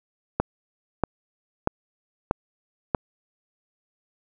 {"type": "click train", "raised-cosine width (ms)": 1, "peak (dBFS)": -6, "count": 5, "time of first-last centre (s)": [0.4, 2.948], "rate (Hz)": 1.57, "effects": []}